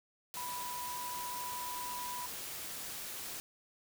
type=tone in noise; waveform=sine; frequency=983 Hz; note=B5; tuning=8 cents flat; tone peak=-40 dBFS; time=0.37-2.26 s; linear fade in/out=0 ms; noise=white; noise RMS=-43 dBFS; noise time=0.34-3.4 s; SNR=0 dB; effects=none